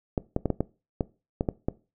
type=clicks; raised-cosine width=2 ms; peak=-11 dBFS; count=9; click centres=0.178 / 0.364 / 0.457 / 0.503 / 0.606 / 1.008 / 1.409 / 1.488 / 1.685 s; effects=noise-tail reverb RT60 0.3 s tail -20 dB re dry